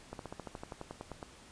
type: slowing click train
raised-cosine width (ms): 1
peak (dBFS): -27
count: 14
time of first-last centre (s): 0.13-1.228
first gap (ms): 62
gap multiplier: 1.05
effects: pink hiss -56 dBFS RMS until 1.51 s + resampled to 22050 Hz